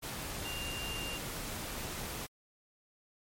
sine tone in noise, 2794 Hz, F7, in tune, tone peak -40 dBFS, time 0.44-1.19 s, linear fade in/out 20 ms, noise pink, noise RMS -40 dBFS, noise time 0.02-2.27 s, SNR -3 dB, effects MP3 64 kbps

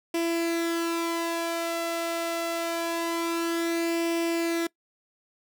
sawtooth tone with flanger, 335.3 Hz, E4, 30 cents sharp, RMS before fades -28 dBFS, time 0.14-4.67 s, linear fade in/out 5 ms, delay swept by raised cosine 0.37 to 1.57 ms, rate 0.25 Hz, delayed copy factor +0.5, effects noise-tail reverb RT60 0.1 s tail -22 dB re dry

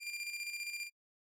sawtooth tone with tremolo, 2390 Hz, D7, 30 cents sharp, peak -34 dBFS, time 0-0.9 s, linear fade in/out 50 ms, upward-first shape square, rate 15 Hz, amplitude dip 50%, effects noise-tail reverb RT60 0.1 s tail -25 dB re dry + low-pass 12000 Hz 12 dB/octave

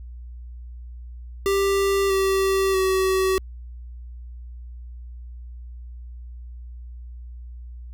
square tone with pitch steps, 393.8 / 386.4 / 379.1 Hz, G4 / G4 / F#4, +8 / -25 / +42 cents, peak -19 dBFS, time 1.46-3.38 s, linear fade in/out 0 ms, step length 640 ms, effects added 60 Hz sine -35 dBFS peak until 7.93 s

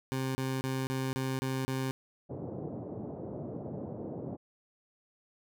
20% pulse tone bursts, 132 Hz, C3, 16 cents sharp, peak -26 dBFS, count 7, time 0.12-1.91 s, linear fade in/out 0 ms, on 230 ms, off 30 ms
pink band-pass noise, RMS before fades -40 dBFS, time 2.29-4.37 s, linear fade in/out 20 ms, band 110 to 620 Hz, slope 24 dB/octave
effects none

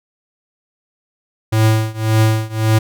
square tone with tremolo, 110 Hz, A2, in tune, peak -9 dBFS, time 1.52-2.79 s, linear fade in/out 10 ms, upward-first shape triangle, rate 1.8 Hz, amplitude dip 95%, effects none

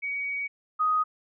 sine tone pair in turn, 2256 / 1249.8 Hz, C#7 / D#6, +30 / +7 cents, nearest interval minor seventh, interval 1023 cents, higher first, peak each -28 / -21 dBFS, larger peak second, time 0.02-0.48 / 0.79-1.04 s, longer first, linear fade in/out 20 ms, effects none

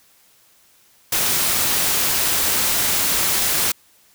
white noise, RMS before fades -19 dBFS, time 1.12-3.72 s, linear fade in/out 5 ms, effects white hiss -55 dBFS RMS until 4.14 s

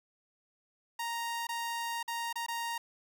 sawtooth tone with dropouts, 932.3 Hz, A#5, in tune, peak -30 dBFS, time 0.99-2.78 s, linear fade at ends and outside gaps 5 ms, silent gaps 1.47-1.489 / 2.029-2.078 / 2.328-2.356 / 2.464-2.483 s, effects none

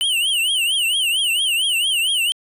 square tone with vibrato, 2960 Hz, F#7, in tune, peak -17 dBFS, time 0.01-2.32 s, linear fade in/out 0 ms, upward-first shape triangle, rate 4.4 Hz, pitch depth 200 cents each way, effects resampled to 32000 Hz

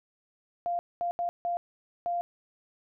sine tone bursts at uneven times, 696 Hz, F5, 6 cents flat, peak -27 dBFS, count 5, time 0.66-0.79 / 1.01-1.11 / 1.19-1.29 / 1.45-1.57 / 2.06-2.21 s, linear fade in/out 0 ms, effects none

